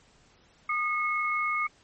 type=tone pair together; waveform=sine; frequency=1223.5 / 2180 Hz; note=D#6 / C#7; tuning=-29 / -29 cents; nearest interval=minor seventh; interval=1000 cents; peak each=-28 dBFS; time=0.69-1.67 s; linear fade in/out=5 ms; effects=pink hiss -61 dBFS RMS until 1.83 s + MP3 32 kbps